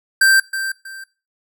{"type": "tone with echo", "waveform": "square", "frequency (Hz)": 1568, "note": "G6", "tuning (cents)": 0, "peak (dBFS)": -10, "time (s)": [0.21, 0.4], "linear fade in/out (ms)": 5, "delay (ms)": 320, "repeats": 2, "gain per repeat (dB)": -11, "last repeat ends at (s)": 1.04, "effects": ["noise-tail reverb RT60 0.3 s tail -19 dB re dry"]}